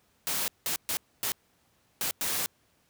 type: noise bursts at uneven times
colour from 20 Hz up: white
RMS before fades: -30 dBFS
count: 6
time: 0.27-0.48 / 0.66-0.76 / 0.89-0.97 / 1.23-1.32 / 2.01-2.11 / 2.21-2.46 s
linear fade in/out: 0 ms
effects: pink hiss -68 dBFS RMS until 2.89 s + high-pass 60 Hz 12 dB/octave